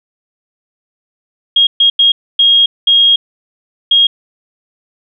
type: tone bursts at uneven times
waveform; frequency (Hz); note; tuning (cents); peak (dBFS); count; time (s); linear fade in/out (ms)
sine; 3263; G#7; -31; -5; 6; 1.56-1.67 / 1.8-1.9 / 1.99-2.12 / 2.39-2.66 / 2.87-3.16 / 3.91-4.07; 5
effects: none